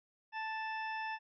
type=harmonic tone; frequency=880 Hz; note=A5; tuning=in tune; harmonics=1 / 2 / 3 / 4 / 6; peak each=-39 / -42 / -46 / -57 / -55 dBFS; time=0.32-1.19 s; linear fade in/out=50 ms; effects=none